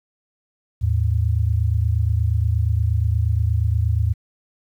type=tone pair together; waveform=sine; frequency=79.2 / 107.65 Hz; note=D#2 / A2; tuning=+31 / -37 cents; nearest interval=perfect fourth; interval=532 cents; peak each=-19 dBFS; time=0.81-4.14 s; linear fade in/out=20 ms; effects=9-bit